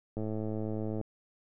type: click train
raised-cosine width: 2 ms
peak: -23 dBFS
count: 92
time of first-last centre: 0.17-1.013 s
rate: 108 Hz
effects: none